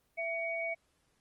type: tone pair together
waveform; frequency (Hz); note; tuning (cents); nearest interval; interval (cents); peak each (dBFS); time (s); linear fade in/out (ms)
sine; 665.9 / 2247; E5 / C#7; +17 / +23; octave + major sixth; 2106; -36 / -35; 0.17-0.75; 20
effects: pink hiss -74 dBFS RMS until 1.2 s + Opus 24 kbps